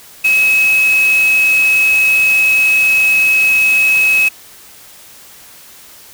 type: tone in noise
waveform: sine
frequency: 2564 Hz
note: E7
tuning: 49 cents flat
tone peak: -8 dBFS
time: 0.24-4.29 s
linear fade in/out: 10 ms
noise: white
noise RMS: -25 dBFS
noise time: 0.24-4.29 s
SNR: +14 dB
effects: white hiss -39 dBFS RMS until 6.13 s